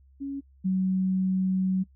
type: tone pair in turn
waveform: sine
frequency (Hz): 277.2 / 187.75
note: C#4 / F#3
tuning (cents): 0 / +26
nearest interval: perfect fifth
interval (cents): 674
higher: first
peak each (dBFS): -30 / -22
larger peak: second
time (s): 0.2-0.41 / 0.64-1.84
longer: second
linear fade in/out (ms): 20
effects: noise-tail reverb RT60 0.1 s tail -24 dB re dry + added 67 Hz sine -54 dBFS peak until 1.95 s